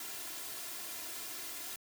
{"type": "noise with comb filter", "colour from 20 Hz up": "white", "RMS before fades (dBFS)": -43, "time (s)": [0, 1.76], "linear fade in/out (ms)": 2, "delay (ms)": 2.9, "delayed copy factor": 0.65, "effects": ["high-pass 100 Hz 12 dB/octave"]}